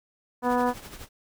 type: noise with tremolo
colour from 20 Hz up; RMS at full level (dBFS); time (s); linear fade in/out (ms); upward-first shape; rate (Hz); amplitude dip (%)
pink; -40; 0.42-1.09; 50; triangle; 12; 70
type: harmonic tone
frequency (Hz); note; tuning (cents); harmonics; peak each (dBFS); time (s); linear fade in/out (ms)
246.3; B3; -5; 1 / 2 / 3 / 4 / 5 / 6 / 7; -26 / -27 / -28 / -27 / -35 / -38 / -39; 0.42-0.74; 50
effects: none